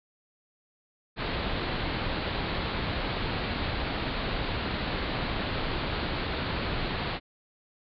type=low-pass noise; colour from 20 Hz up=pink; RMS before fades=-31 dBFS; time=1.16-7.2 s; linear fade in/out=50 ms; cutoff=4500 Hz; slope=96 dB/octave; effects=none